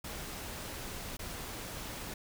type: noise with dropouts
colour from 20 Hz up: pink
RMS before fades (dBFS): -42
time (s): 0.04-2.14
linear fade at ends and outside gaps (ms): 5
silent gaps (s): 1.17-1.191
effects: none